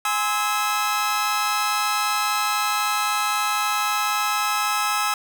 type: chord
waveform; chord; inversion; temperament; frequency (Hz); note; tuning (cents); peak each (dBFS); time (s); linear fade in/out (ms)
sawtooth; Ab augmented; none; just; 830.6 / 1038.3 / 1297.8; Ab5 / C6 / E6; 0 / -14 / -27; -22 / -25 / -19; 0.05-5.14; 2
effects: none